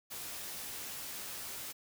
white noise with comb filter, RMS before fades -43 dBFS, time 0.1-1.73 s, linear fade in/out 20 ms, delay 15 ms, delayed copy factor +0.5, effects none

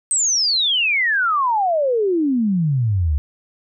sine exponential sweep, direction down, 8372 to 69 Hz, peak -15 dBFS, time 0.11-3.18 s, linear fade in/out 0 ms, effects none

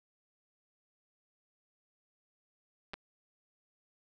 clicks, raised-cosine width 0.3 ms, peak -26 / -24 dBFS, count 2, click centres 2.935 / 2.94 s, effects none

